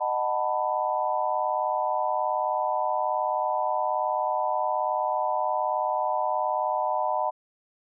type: chord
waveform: sine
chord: B dominant seventh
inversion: first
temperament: just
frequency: 617.4 / 740.8 / 889 / 987.8 Hz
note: D#5 / F#5 / A5 / B5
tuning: -14 / +2 / +18 / 0 cents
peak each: -29 dBFS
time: 0-7.31 s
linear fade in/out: 20 ms
effects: none